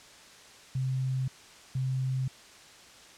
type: tone pair in turn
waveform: sine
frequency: 130.81 / 130.81 Hz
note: C3 / C3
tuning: 0 / 0 cents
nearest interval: unison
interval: 0 cents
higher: neither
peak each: -27 dBFS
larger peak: neither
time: 0.75-1.28 / 1.75-2.28 s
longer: neither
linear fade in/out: 5 ms
effects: white hiss -52 dBFS RMS until 3.17 s + low-pass 7000 Hz 12 dB/octave